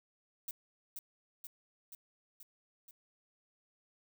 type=noise with echo; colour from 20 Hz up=violet; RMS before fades=-41 dBFS; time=0.48-0.51 s; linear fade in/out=2 ms; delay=480 ms; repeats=5; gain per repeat=-3 dB; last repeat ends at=2.91 s; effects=none